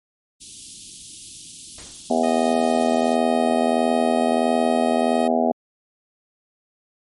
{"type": "band-stop noise", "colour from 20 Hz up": "white", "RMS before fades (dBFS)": -38, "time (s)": [0.4, 3.16], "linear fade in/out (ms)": 20, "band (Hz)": [340, 2900], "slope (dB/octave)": 48}
{"type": "noise with exponential decay", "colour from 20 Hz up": "pink", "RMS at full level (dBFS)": -40, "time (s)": [1.78, 2.24], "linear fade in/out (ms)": 2, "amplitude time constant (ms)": 100}
{"type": "harmonic tone", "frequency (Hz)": 81.5, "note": "E2", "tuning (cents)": -19, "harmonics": [3, 4, 5, 6, 7, 8, 9, 10], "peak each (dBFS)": [-21, -32, -26, -29, -27, -22, -24, -29], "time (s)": [2.1, 5.52], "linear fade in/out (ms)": 5}
{"type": "tone with pitch glide", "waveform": "10% pulse", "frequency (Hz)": [622.3, 627.7], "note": ["D#5", "D#5"], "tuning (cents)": [0, 15], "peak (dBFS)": -23, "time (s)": [2.23, 5.28], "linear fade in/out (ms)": 10, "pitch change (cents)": 15, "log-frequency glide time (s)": [2.88, 4.62]}
{"effects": ["MP3 48 kbps"]}